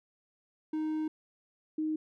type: tone pair in turn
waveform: triangle / sine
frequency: 311.1 / 311.1 Hz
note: D#4 / D#4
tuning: 0 / 0 cents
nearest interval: unison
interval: 0 cents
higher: neither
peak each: -28 / -29 dBFS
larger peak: first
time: 0.73-1.08 / 1.78-1.96 s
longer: first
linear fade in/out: 5 ms
effects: none